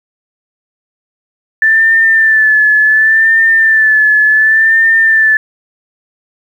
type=tone with vibrato; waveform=sine; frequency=1760 Hz; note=A6; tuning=in tune; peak=-5 dBFS; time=1.62-5.37 s; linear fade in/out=2 ms; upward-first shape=sine; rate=0.69 Hz; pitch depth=44 cents each way; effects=7-bit